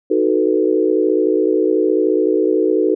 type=chord; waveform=sine; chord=B dominant seventh; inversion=first; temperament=equal; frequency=311.1 / 370 / 440 / 493.9 Hz; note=D#4 / F#4 / A4 / B4; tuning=0 / 0 / 0 / 0 cents; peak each=-18 / -17 / -17 / -21 dBFS; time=0.1-2.95 s; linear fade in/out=10 ms; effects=none